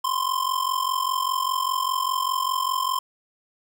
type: ring-modulated tone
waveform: square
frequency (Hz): 1046.5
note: C6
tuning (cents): 0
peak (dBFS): -20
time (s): 0.04-2.99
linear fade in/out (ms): 5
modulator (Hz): 22.5
effects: none